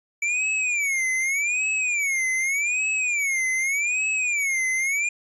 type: tone with vibrato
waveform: square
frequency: 2300 Hz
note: D7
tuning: 37 cents flat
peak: -22 dBFS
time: 0.22-5.09 s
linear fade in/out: 5 ms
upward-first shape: sine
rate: 0.84 Hz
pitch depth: 200 cents each way
effects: resampled to 24000 Hz